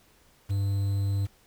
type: tone with quantisation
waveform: triangle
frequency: 99.2 Hz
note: G2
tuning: 21 cents sharp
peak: -22 dBFS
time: 0.49-1.27 s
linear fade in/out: 20 ms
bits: 8
effects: pink hiss -61 dBFS RMS until 1.46 s